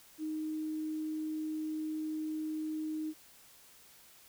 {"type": "tone", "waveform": "sine", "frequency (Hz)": 311.1, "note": "D#4", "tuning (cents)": 0, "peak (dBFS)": -34, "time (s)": [0.18, 3.14], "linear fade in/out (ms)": 50, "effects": ["white hiss -59 dBFS RMS until 4.28 s"]}